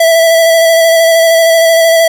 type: tone with vibrato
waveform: square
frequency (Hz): 659.3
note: E5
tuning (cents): 0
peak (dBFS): -5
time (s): 0-2.08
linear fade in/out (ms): 5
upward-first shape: square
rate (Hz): 13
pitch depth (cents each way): 15
effects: none